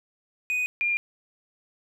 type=tone pair in turn; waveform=triangle / sine; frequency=2489 / 2404 Hz; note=D#7 / D7; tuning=0 / +40 cents; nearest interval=minor second; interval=60 cents; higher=first; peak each=-22 dBFS; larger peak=neither; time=0.5-0.66 / 0.81-0.97 s; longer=neither; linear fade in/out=0 ms; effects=none